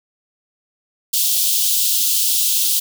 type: high-pass noise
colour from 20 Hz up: white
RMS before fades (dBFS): -17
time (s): 1.13-2.8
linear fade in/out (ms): 10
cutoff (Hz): 3000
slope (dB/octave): 48
effects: none